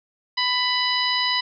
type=harmonic tone; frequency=994 Hz; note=B5; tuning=11 cents sharp; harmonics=1 / 2 / 3 / 4 / 5; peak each=-26 / -26 / -26 / -26 / -26 dBFS; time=0.37-1.41 s; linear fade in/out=10 ms; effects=none